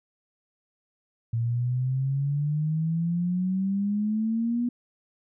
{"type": "exponential sweep", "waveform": "sine", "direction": "up", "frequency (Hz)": [114.3, 244], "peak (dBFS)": -23, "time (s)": [1.33, 4.69], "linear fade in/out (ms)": 5, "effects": []}